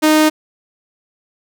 sawtooth tone, 309 Hz, D#4, 12 cents flat, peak -5 dBFS, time 0.02-0.3 s, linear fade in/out 20 ms, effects none

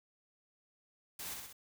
white noise with echo, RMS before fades -44 dBFS, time 1.19-1.34 s, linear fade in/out 5 ms, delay 63 ms, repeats 3, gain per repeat -3 dB, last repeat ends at 1.529 s, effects none

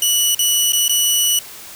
15% pulse tone with dropouts, 2948 Hz, F#7, 7 cents flat, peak -6 dBFS, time 0.02-1.39 s, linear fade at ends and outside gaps 2 ms, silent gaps 0.348-0.391 / 0.722-0.732 / 0.881-0.894 s, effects white hiss -36 dBFS RMS until 1.75 s

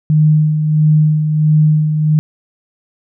sine tone with tremolo, 153.5 Hz, D#3, 23 cents flat, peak -6 dBFS, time 0.1-2.19 s, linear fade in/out 0 ms, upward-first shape sine, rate 1.5 Hz, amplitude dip 50%, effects none

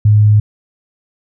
sine tone, 105.5 Hz, G#2, 28 cents sharp, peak -5 dBFS, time 0.05-0.4 s, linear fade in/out 5 ms, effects none

